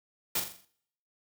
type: noise with echo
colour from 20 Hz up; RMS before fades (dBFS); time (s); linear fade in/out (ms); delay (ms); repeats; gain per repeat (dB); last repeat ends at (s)
white; -29; 0.35-0.4; 5; 42; 6; -6; 0.652
effects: noise-tail reverb RT60 0.7 s tail -22 dB re dry